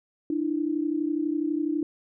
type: tone pair together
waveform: sine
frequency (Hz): 298.3 / 330.4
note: D4 / E4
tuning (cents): +27 / +4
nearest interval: major second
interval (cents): 177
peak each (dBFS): -26 / -28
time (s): 0.3-1.83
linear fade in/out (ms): 2
effects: none